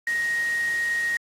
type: tone in noise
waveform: sine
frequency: 1875 Hz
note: A#6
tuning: 10 cents sharp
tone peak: -22 dBFS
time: 0.07-1.17 s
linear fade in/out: 2 ms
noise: white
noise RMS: -38 dBFS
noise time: 0.07-1.17 s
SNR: +13 dB
effects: low-pass 9000 Hz 12 dB/octave + AAC 48 kbps